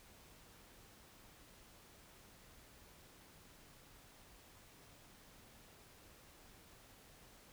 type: silence
effects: pink hiss -62 dBFS RMS until 7.52 s